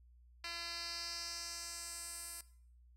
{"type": "tone with band-pass filter sweep", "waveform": "10% pulse", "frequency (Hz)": 340.2, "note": "F4", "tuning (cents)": -45, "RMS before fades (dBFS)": -45, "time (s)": [0.44, 2.41], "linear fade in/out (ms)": 2, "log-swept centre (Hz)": [3600, 10000], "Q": 2.3, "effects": ["noise-tail reverb RT60 0.6 s tail -18 dB re dry", "added 60 Hz sine -60 dBFS peak until 2.96 s"]}